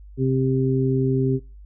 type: harmonic tone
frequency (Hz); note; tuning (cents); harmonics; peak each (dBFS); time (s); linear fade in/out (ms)
131.7; C3; +12; 1 / 2 / 3; -20 / -23 / -24; 0.17-1.4; 50
effects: noise-tail reverb RT60 0.3 s tail -22 dB re dry + added 50 Hz sine -40 dBFS peak until 1.65 s